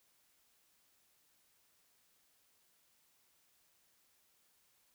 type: silence
effects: white hiss -73 dBFS RMS until 4.94 s